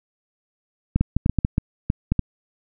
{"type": "clicks", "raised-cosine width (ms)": 5, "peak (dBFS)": -6, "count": 11, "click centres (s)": [0.96, 1.01, 1.166, 1.261, 1.296, 1.387, 1.449, 1.581, 1.901, 2.12, 2.193], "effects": []}